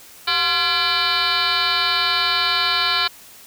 sine tone with frequency modulation, 2686 Hz, E7, 32 cents sharp, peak -16 dBFS, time 0.27-3.08 s, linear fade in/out 10 ms, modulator 328 Hz, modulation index 5.4, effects white hiss -44 dBFS RMS until 3.46 s

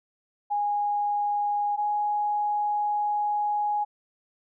sine tone pair in turn, 824 / 832.1 Hz, G#5 / G#5, -14 / +3 cents, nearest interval unison, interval 17 cents, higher second, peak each -23 dBFS, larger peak neither, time 0.5-1.77 / 1.77-3.85 s, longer second, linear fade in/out 20 ms, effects none

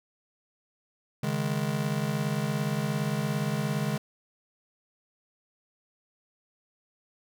square chord, C# suspended second, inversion none, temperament just, 138.59 / 155.92 / 207.9 Hz, C#3 / D#3 / G#3, 0 / +4 / +2 cents, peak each -32 dBFS, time 1.23-3.98 s, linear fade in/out 5 ms, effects none

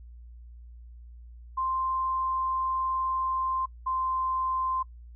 sine tone pair in turn, 1046.5 / 1041.4 Hz, C6 / C6, 0 / -8 cents, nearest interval unison, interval 8 cents, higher first, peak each -26 dBFS, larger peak neither, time 1.57-3.66 / 3.86-4.83 s, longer first, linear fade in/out 10 ms, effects noise-tail reverb RT60 0.1 s tail -22 dB re dry + added 59 Hz sine -44 dBFS peak until 5.15 s

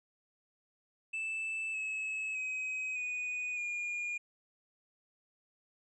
triangle tone with pitch steps, 2637 / 2583 / 2530 / 2478 / 2427 Hz, E7 / E7 / D#7 / D#7 / D#7, 0 / -36 / +28 / -8 / -44 cents, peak -33 dBFS, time 1.13-4.18 s, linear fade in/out 10 ms, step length 610 ms, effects resampled to 22050 Hz

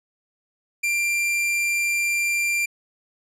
45% pulse tone, 2374 Hz, D7, 18 cents sharp, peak -20 dBFS, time 0.83-2.66 s, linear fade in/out 10 ms, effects low-pass 12000 Hz 12 dB/octave

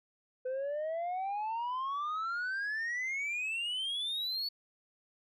sine exponential sweep, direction up, 503 to 4476 Hz, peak -30 dBFS, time 0.45-4.49 s, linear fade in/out 10 ms, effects tanh soft clip ceiling -32 dBFS

